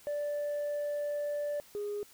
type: tone pair in turn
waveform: sine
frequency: 585 / 412.5 Hz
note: D5 / G#4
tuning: -7 / -12 cents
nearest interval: tritone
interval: 605 cents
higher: first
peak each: -29 / -32 dBFS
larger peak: first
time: 0.07-1.6 / 1.75-2.03 s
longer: first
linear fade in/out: 0 ms
effects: tanh soft clip ceiling -30 dBFS + white hiss -58 dBFS RMS until 2.13 s